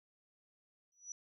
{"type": "tone with exponential growth", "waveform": "sine", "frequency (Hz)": 5890, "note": "F#8", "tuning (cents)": -9, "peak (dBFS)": -39, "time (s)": [0.92, 1.12], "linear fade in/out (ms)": 1, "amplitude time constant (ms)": 42, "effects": []}